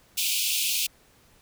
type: high-pass noise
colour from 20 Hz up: pink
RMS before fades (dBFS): -26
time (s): 0.17-0.87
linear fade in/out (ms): 10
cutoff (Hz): 2400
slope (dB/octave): 96
effects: pink hiss -59 dBFS RMS until 1.41 s